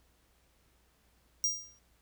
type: tone with exponential decay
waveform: square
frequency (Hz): 5700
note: F8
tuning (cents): +34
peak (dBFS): -25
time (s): 1.44-1.79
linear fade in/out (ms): 1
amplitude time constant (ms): 74
effects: added 60 Hz sine -70 dBFS peak until 2.01 s + pink hiss -70 dBFS RMS until 2.01 s